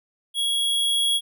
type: tone with level ramp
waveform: square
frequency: 3322 Hz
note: G#7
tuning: in tune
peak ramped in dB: -22 to -19 dBFS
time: 0.34-1.21 s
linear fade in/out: 50 ms
effects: none